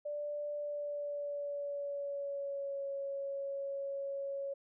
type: tone with pitch glide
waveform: sine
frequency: 587.3 to 554.3 Hz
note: D5 to C#5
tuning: 0 to 0 cents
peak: -36 dBFS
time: 0.05-4.54 s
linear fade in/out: 10 ms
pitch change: -100 cents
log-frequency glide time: 0.55-2.87 s
effects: none